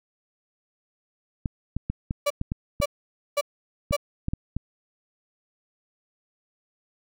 clicks, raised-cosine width 5 ms, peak -14 dBFS, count 11, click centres 1.458 / 1.766 / 1.9 / 2.109 / 2.414 / 2.519 / 2.802 / 3.91 / 4.284 / 4.335 / 4.566 s
35% pulse tone bursts, 578 Hz, D5, 28 cents flat, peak -19 dBFS, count 4, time 2.26-3.966 s, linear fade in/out 10 ms, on 44 ms, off 510 ms
effects none

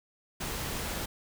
pink noise, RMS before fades -35 dBFS, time 0.4-1.06 s, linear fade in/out 10 ms, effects none

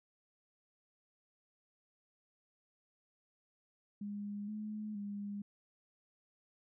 sine tone with pitch steps, 204.6 / 212.9 / 203.2 Hz, G#3 / G#3 / G#3, -26 / +43 / -38 cents, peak -39 dBFS, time 4.01-5.42 s, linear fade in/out 5 ms, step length 470 ms, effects none

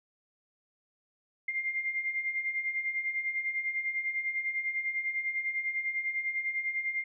sine beating tone pair, 2101 / 2111 Hz, C7 / C7, +7 / +15 cents, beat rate 10 Hz, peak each -37 / -31 dBFS, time 1.48-7.04 s, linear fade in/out 5 ms, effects none

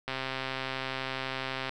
click train, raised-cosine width 0.3 ms, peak -17 dBFS, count 214, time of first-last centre 0.08-1.694 s, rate 132 Hz, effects none

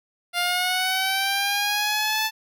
10% pulse linear sweep, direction up, 698.5 to 879 Hz, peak -13 dBFS, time 0.33-2.31 s, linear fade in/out 50 ms, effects none

